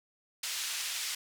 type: band-pass noise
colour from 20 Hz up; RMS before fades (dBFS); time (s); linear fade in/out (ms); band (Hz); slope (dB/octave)
pink; -36; 0.43-1.15; 5; 2700 to 9400; 12
effects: none